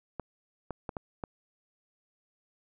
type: clicks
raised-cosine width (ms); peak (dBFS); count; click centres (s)
1; -21; 5; 0.197 / 0.707 / 0.892 / 0.968 / 1.238
effects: none